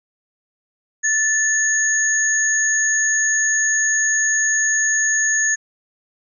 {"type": "tone pair together", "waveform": "sine", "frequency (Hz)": [1760, 6645], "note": ["A6", "G#8"], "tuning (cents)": [0, 0], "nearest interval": "octave + major seventh", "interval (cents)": 2300, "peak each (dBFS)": -18, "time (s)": [1.03, 5.56], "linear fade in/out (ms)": 20, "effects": []}